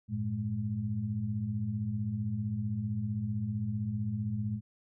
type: tone cluster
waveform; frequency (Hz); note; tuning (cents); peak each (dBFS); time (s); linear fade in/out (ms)
sine; 97.2 / 112.7 / 209.8; G2 / A2 / G#3; -14 / +42 / +18; -39 / -33 / -35; 0.08-4.61; 50
effects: none